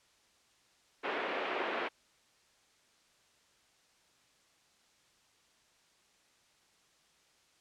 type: band-pass noise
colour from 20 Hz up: pink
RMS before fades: -36 dBFS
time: 1.03-1.89 s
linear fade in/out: 20 ms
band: 330 to 2800 Hz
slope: 24 dB/octave
effects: white hiss -68 dBFS RMS until 7.6 s + low-pass 7000 Hz 12 dB/octave